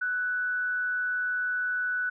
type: tone with frequency modulation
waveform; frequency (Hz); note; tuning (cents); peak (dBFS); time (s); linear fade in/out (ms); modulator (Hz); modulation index
sine; 1487; F#6; +8; -26; 0.01-2.1; 10; 158; 0.23
effects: none